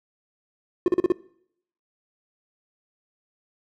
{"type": "tone bursts", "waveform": "triangle", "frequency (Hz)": 357.2, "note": "F4", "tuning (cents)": 39, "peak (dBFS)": -13, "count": 5, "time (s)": [0.86, 1.121], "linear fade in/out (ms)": 2, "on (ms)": 21, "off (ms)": 39, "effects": ["noise-tail reverb RT60 0.7 s tail -22 dB re dry"]}